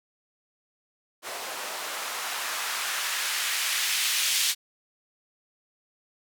blue noise with band-pass filter sweep, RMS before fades -29 dBFS, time 1.22-4.55 s, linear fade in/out 50 ms, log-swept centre 560 to 3200 Hz, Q 1, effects none

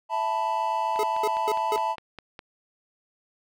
triangle chord, E suspended fourth, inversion none, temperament equal, 659.3 / 880 / 987.8 Hz, E5 / A5 / B5, 0 / 0 / 0 cents, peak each -30 / -24 / -27 dBFS, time 0.09-1.96 s, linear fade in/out 50 ms
click train, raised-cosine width 0.3 ms, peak -24 dBFS, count 8, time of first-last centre 0.96-2.391 s, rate 4.89 Hz
square tone bursts, 424.1 Hz, G#4, 36 cents sharp, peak -25 dBFS, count 4, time 0.99-1.762 s, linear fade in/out 2 ms, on 43 ms, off 200 ms
effects none

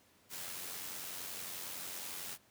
white noise with amplitude modulation, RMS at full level -42 dBFS, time 0.29-2.38 s, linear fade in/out 50 ms, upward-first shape sine, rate 90.9 Hz, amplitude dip 40%, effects pink hiss -67 dBFS RMS until 2.5 s + high-pass 100 Hz 12 dB/octave

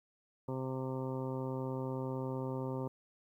harmonic tone, 130.81 Hz, C3, in tune, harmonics 1 / 2 / 3 / 4 / 5 / 6 / 7 / 8 / 9, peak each -39 / -41 / -42 / -43 / -54 / -56 / -47 / -55 / -54 dBFS, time 0.48-2.88 s, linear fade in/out 5 ms, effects 12-bit

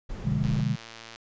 brown noise, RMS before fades -35 dBFS, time 0.09-0.62 s, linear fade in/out 10 ms
sine chord, B diminished seventh, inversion none, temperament equal, 123.47 / 146.83 / 174.61 / 207.7 Hz, B2 / D3 / F3 / Ab3, 0 / 0 / 0 / 0 cents, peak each -28 / -27 / -33 / -30 dBFS, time 0.24-0.76 s, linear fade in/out 20 ms
click train, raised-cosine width 0.2 ms, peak -25 dBFS, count 83, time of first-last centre 0.44-1.159 s, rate 114 Hz
effects resampled to 16000 Hz

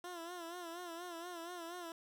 15% pulse tone with vibrato, 344.8 Hz, F4, 22 cents flat, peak -38 dBFS, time 0.04-1.92 s, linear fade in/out 2 ms, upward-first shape sine, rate 4.2 Hz, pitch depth 78 cents each way, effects none

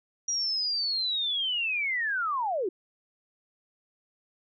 sine linear sweep, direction down, 5770 to 336.2 Hz, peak -26 dBFS, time 0.28-2.69 s, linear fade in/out 5 ms, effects none

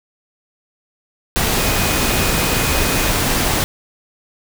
sine tone in noise, 2492 Hz, D#7, 2 cents sharp, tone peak -27 dBFS, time 1.58-3.1 s, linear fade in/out 0 ms, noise pink, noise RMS -17 dBFS, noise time 1.36-3.64 s, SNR -13 dB, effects none

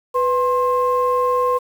sine tone pair together, 496.5 / 1060 Hz, B4 / C6, +9 / +22 cents, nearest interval octave + minor second, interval 1313 cents, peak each -17 dBFS, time 0.14-1.59 s, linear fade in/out 20 ms, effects tanh soft clip ceiling -8 dBFS + 7-bit

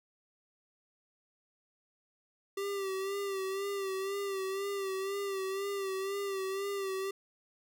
square tone with vibrato, 391.1 Hz, G4, 4 cents flat, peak -34 dBFS, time 2.57-7.11 s, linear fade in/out 5 ms, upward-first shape sine, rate 2 Hz, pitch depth 47 cents each way, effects none

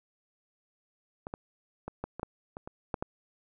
clicks, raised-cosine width 1 ms, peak -24 / -22 / -23 / -20 / -24 / -18 / -26 / -27 / -16 / -18 dBFS, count 10, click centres 1.269 / 1.339 / 1.88 / 2.04 / 2.196 / 2.231 / 2.569 / 2.675 / 2.942 / 3.025 s, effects none

